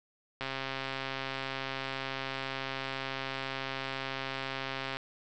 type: click train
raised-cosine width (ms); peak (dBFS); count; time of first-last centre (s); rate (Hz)
0.3; -19; 612; 0.41-4.97; 134
effects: resampled to 16000 Hz + 8-bit